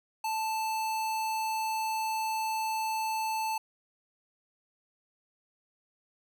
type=tone; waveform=square; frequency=880 Hz; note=A5; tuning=in tune; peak=-30 dBFS; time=0.24-3.58 s; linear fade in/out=5 ms; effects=none